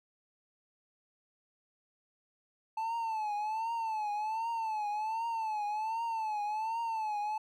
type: tone with vibrato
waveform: triangle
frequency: 876 Hz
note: A5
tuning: 8 cents flat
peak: -30 dBFS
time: 2.77-7.38 s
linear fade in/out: 5 ms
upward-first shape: triangle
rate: 1.3 Hz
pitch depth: 110 cents each way
effects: none